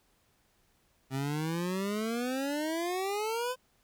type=exponential sweep; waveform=25% pulse; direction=up; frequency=130.81 to 515 Hz; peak=-27 dBFS; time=1.1-3.56 s; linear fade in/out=50 ms; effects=pink hiss -70 dBFS RMS until 3.83 s